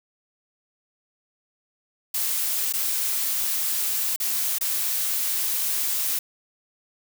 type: noise with dropouts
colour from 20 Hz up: blue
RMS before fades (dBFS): -25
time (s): 2.14-6.19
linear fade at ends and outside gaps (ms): 5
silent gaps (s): 2.726-2.736 / 4.162-4.2 / 4.585-4.609
effects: none